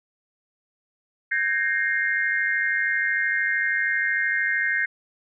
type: tone cluster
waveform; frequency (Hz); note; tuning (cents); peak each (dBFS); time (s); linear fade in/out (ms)
sine; 1562 / 1655 / 1852 / 2118; G6 / G#6 / A#6 / C7; -7 / -6 / -12 / +21; -27 / -28 / -25 / -26; 1.31-4.86; 10
effects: none